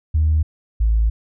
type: tone pair in turn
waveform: sine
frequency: 77.78 / 54.87 Hz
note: D#2 / A1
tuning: 0 / -4 cents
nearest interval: tritone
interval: 604 cents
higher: first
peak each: -12 dBFS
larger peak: neither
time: 0.14-0.43 / 0.8-1.1 s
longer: second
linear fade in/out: 10 ms
effects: tanh soft clip ceiling -9 dBFS